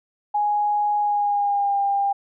sine tone with pitch glide, 830.6 to 799.5 Hz, G#5 to G5, 0 to +34 cents, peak -18 dBFS, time 0.34-2.13 s, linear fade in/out 10 ms, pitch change -66 cents, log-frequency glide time 0.99-1.79 s, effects none

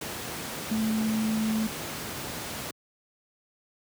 sine tone in noise, 219.2 Hz, A3, 6 cents flat, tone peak -24 dBFS, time 0.71-1.67 s, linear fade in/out 5 ms, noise pink, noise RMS -35 dBFS, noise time 0.01-2.71 s, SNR +8 dB, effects high-pass 100 Hz 12 dB/octave

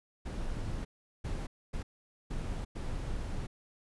brown noise bursts at uneven times, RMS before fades -36 dBFS, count 5, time 0.25-0.85 / 1.24-1.47 / 1.73-1.83 / 2.3-2.65 / 2.75-3.47 s, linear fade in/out 10 ms, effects resampled to 24000 Hz

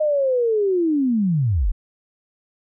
sine linear sweep, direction down, 622.3 to 31.27 Hz, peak -16 dBFS, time 0-1.72 s, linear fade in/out 10 ms, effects none

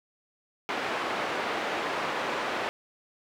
pink band-pass noise, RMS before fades -31 dBFS, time 0.69-2.69 s, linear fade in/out 0 ms, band 430 to 2400 Hz, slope 12 dB/octave, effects none

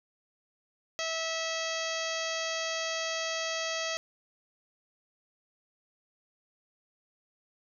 harmonic tone, 650 Hz, E5, 24 cents flat, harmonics 1 / 2 / 3 / 4 / 5 / 6 / 7 / 8 / 9 / 10, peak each -36 / -40 / -38 / -40 / -39 / -45 / -41 / -44 / -45 / -42 dBFS, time 0.99-3.97 s, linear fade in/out 0 ms, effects none

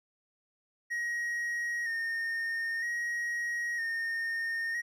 triangle tone with vibrato, 1862 Hz, A#6, 2 cents flat, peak -29 dBFS, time 0.9-4.82 s, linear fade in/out 20 ms, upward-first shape square, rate 0.52 Hz, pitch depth 28 cents each way, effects none

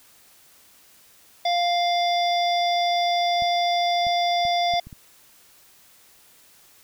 harmonic tone, 698.5 Hz, F5, in tune, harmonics 1 / 3 / 5 / 7 / 8, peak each -20 / -31 / -28 / -33 / -39 dBFS, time 1.45-4.8 s, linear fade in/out 5 ms
clicks, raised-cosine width 5 ms, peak -28 dBFS, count 6, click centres 3.422 / 4.068 / 4.452 / 4.738 / 4.87 / 4.928 s
effects white hiss -54 dBFS RMS until 6.83 s

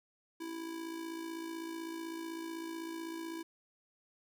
square tone with amplitude modulation, 329.6 Hz, E4, in tune, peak -38 dBFS, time 0.4-3.43 s, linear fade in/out 10 ms, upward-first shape sine, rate 55.9 Hz, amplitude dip 55%, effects none

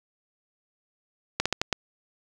slowing click train, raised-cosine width 0.2 ms, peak -6 dBFS, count 5, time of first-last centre 1.4-1.727 s, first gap 56 ms, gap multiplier 1.26, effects none

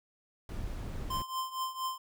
brown noise, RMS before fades -38 dBFS, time 0.49-1.22 s, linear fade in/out 2 ms
square tone with tremolo, 1041 Hz, C6, 9 cents flat, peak -31 dBFS, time 1.1-1.98 s, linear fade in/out 5 ms, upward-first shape triangle, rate 4.3 Hz, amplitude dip 85%
effects none

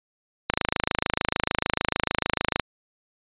click train, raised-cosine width 0.3 ms, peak -4 dBFS, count 57, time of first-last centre 0.5-2.597 s, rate 26.7 Hz, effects resampled to 8000 Hz

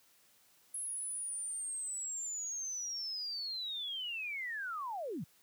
sine linear sweep, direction down, 10790 to 123.47 Hz, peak -37 dBFS, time 0.74-5.24 s, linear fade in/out 5 ms, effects white hiss -67 dBFS RMS until 5.42 s + high-pass 80 Hz 12 dB/octave

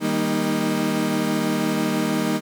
35% pulse tone cluster, 157.6 / 198.5 / 234.5 / 309.1 Hz, D#3 / G3 / A#3 / D#4, +23 / +22 / +11 / -11 cents, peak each -28 / -24 / -23 / -23 dBFS, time 0-2.41 s, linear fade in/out 50 ms, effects none

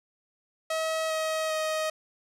sawtooth tone with pitch steps, 640 / 633.7 / 627.6 Hz, D#5 / D#5 / D#5, +49 / +32 / +15 cents, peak -23 dBFS, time 0.7-1.9 s, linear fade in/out 5 ms, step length 400 ms, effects low-pass 11000 Hz 12 dB/octave

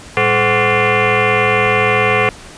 sine tone with frequency modulation, 830.6 Hz, G#5, in tune, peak -10 dBFS, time 0.17-2.29 s, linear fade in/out 0 ms, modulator 315 Hz, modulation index 5.6, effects pink hiss -36 dBFS RMS until 2.57 s + resampled to 22050 Hz

